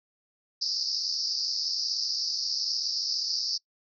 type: band-pass noise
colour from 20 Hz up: white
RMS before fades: -30 dBFS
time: 0.61-3.58 s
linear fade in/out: 10 ms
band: 4600 to 5400 Hz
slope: 96 dB/octave
effects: noise-tail reverb RT60 0.1 s tail -25 dB re dry